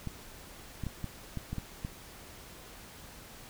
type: clicks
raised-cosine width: 5 ms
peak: -23 dBFS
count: 8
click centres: 0.073 / 0.837 / 0.867 / 1.043 / 1.373 / 1.53 / 1.583 / 1.849 s
effects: pink hiss -50 dBFS RMS until 3.49 s